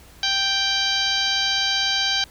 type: harmonic tone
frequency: 784 Hz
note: G5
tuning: in tune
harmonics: 1 / 2 / 3 / 4 / 5 / 6 / 7 / 8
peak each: -31 / -27 / -31 / -24 / -25 / -26 / -33 / -34 dBFS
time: 0.23-2.24 s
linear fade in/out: 2 ms
effects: added 60 Hz sine -49 dBFS peak until 2.3 s + pink hiss -49 dBFS RMS until 2.3 s